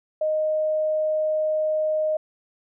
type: tone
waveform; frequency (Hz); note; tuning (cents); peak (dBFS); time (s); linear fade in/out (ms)
sine; 620; D#5; -6; -20; 0.21-2.17; 5
effects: none